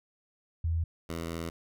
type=tone pair in turn; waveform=sine / 10% pulse; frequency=82.41 / 83.13 Hz; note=E2 / E2; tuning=0 / +15 cents; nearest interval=unison; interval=15 cents; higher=second; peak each=-26 dBFS; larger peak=neither; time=0.64-0.84 / 1.09-1.5 s; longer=second; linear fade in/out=5 ms; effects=none